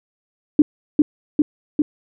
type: tone with echo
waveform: sine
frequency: 297.8 Hz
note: D4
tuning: 24 cents sharp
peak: -6 dBFS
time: 0.59-0.62 s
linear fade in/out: 2 ms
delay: 400 ms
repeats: 3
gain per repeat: -2 dB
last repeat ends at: 1.82 s
effects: none